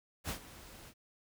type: noise with ADSR envelope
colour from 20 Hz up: pink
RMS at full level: -37 dBFS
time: 0.24-0.94 s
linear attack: 54 ms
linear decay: 92 ms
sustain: -16 dB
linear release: 60 ms
effects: none